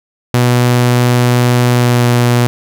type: tone with pitch glide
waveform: sawtooth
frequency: 122.6 to 121.19 Hz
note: B2 to B2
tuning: -12 to -32 cents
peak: -4 dBFS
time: 0.34-2.47 s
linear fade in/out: 0 ms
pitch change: -20 cents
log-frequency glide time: 1.7-2.05 s
effects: none